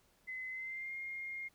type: tone with pitch glide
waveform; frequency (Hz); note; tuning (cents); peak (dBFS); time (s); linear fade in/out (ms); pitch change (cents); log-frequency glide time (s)
sine; 2037 to 2128; C7 to C7; -47 to +29; -40; 0.27-1.49; 20; +76; 0.49-0.94
effects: pink hiss -71 dBFS RMS until 1.54 s